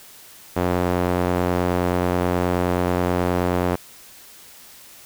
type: tone with band-pass filter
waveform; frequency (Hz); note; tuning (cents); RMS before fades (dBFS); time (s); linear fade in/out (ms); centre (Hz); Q
sawtooth; 89.4; F2; +41; -21; 0.56-3.76; 10; 580; 0.65
effects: white hiss -45 dBFS RMS until 5.05 s